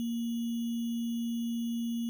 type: tone with sample-and-hold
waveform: sine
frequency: 233.1 Hz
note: A#3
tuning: in tune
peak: -30 dBFS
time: 0-2.09 s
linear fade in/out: 0 ms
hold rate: 3150 Hz
effects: none